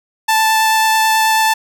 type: tone with vibrato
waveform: sawtooth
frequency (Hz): 880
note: A5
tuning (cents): 0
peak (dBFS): -7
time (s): 0.28-1.54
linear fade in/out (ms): 10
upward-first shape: triangle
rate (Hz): 9.2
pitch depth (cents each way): 8
effects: none